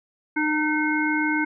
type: harmonic tone with a mistuned harmonic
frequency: 304.5 Hz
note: D#4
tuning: 37 cents flat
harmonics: 1 / 3 / 5 / 7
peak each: -23 / -29 / -26 / -27 dBFS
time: 0.36-1.45 s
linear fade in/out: 10 ms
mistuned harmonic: 7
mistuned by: +22 cents
effects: none